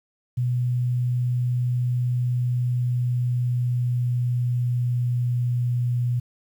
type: tone with pitch glide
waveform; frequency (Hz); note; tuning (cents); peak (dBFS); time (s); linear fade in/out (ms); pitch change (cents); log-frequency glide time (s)
sine; 123.47 to 122.12; B2 to B2; 0 to -19; -20; 0.37-6.2; 10; -19; 2.15-5.53
effects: 9-bit